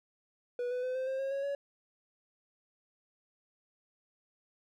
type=tone with pitch steps; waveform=triangle; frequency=488.6 / 498.6 / 508.8 / 519.2 / 529.8 / 540.6 / 551.6 / 562.9 Hz; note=B4 / B4 / C5 / C5 / C5 / C#5 / C#5 / C#5; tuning=-19 / +16 / -48 / -13 / +22 / -44 / -9 / +26 cents; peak=-30 dBFS; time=0.59-1.55 s; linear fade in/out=2 ms; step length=120 ms; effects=none

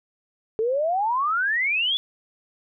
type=exponential sweep; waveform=sine; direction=up; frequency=428.3 to 3488 Hz; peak=-20 dBFS; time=0.59-1.97 s; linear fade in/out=0 ms; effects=none

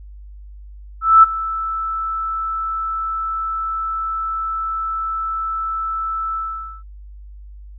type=tone with ADSR envelope; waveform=sine; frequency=1318.5 Hz; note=E6; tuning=in tune; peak=-3 dBFS; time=1.01-6.83 s; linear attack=220 ms; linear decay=18 ms; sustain=-17 dB; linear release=480 ms; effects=added 50 Hz sine -35 dBFS peak until 7.78 s

